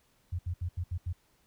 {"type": "tone bursts at uneven times", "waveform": "sine", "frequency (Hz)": 88.1, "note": "F2", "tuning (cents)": 16, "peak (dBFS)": -30, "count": 6, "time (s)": [[0.32, 0.39], [0.46, 0.54], [0.61, 0.69], [0.77, 0.84], [0.91, 0.98], [1.06, 1.13]], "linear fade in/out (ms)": 10, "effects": ["pink hiss -69 dBFS RMS until 1.46 s"]}